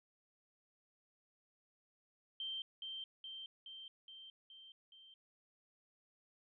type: tone with echo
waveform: sine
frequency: 3136 Hz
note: G7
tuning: in tune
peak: -40 dBFS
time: 2.4-2.62 s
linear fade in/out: 2 ms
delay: 420 ms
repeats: 6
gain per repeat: -3 dB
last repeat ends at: 5.14 s
effects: none